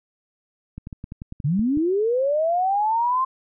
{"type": "clicks", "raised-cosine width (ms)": 5, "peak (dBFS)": -21, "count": 10, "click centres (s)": [0.78, 0.871, 0.928, 1.041, 1.121, 1.219, 1.324, 1.402, 1.594, 1.773]}
{"type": "linear sweep", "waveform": "sine", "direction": "up", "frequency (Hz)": [130.81, 1060], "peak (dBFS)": -18, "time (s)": [1.44, 3.25], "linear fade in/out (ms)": 10}
{"effects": []}